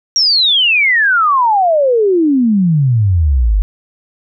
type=exponential sweep; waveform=sine; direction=down; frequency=5710 to 46.25 Hz; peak=-8 dBFS; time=0.16-3.62 s; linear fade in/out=0 ms; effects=none